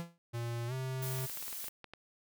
45% pulse tone with exponential decay, 170 Hz, F3, 46 cents flat, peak -35 dBFS, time 0-0.18 s, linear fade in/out 0 ms, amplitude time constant 39 ms
square tone with pitch glide, 117.8 to 130.71 Hz, A#2 to C3, +19 to -1 cents, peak -36 dBFS, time 0.33-1.27 s, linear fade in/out 20 ms, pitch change +180 cents, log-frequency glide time 0.67-0.73 s
blue noise, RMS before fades -42 dBFS, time 1.02-1.69 s, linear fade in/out 5 ms
clicks, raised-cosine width 0.3 ms, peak -31 dBFS, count 10, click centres 1.187 / 1.297 / 1.373 / 1.426 / 1.481 / 1.528 / 1.643 / 1.682 / 1.843 / 1.936 s
effects none

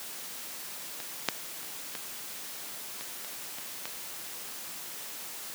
clicks, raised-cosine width 0.2 ms, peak -21 / -6 / -26 / -18 / -21 / -24 / -22 / -18 dBFS, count 8, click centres 1.002 / 1.287 / 1.631 / 1.952 / 3.01 / 3.247 / 3.585 / 3.855 s, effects white hiss -41 dBFS RMS until 5.54 s + high-pass 150 Hz 12 dB/octave

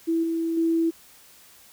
sine tone with level steps, 329.6 Hz, E4, in tune, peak -20 / -23 / -19 dBFS, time 0.07-0.91 s, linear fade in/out 20 ms, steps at 0.23 / 0.57 s, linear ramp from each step 5 ms, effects white hiss -52 dBFS RMS until 1.72 s

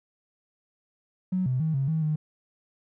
triangle tone with pitch steps, 185 / 127.8 / 158.7 / 135.8 / 159.4 / 153.5 Hz, F#3 / C3 / D#3 / C#3 / D#3 / D#3, 0 / -40 / +35 / -35 / +42 / -23 cents, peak -19 dBFS, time 1.32-2.16 s, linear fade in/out 10 ms, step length 140 ms, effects tanh soft clip ceiling -21 dBFS

